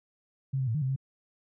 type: tone with pitch steps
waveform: sine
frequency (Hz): 134.5 / 131.1 / 112.2 / 152.1 / 131.1 / 134.4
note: C3 / C3 / A2 / D#3 / C3 / C3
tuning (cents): +48 / +4 / +34 / -39 / +4 / +47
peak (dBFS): -26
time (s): 0.53-0.962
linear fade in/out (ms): 10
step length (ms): 72
effects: none